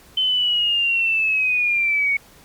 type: linear sweep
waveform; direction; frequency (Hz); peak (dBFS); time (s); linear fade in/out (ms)
sine; down; 3069 to 2217; -16; 0.17-2.17; 5
effects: pink hiss -49 dBFS RMS until 2.44 s + MP3 96 kbps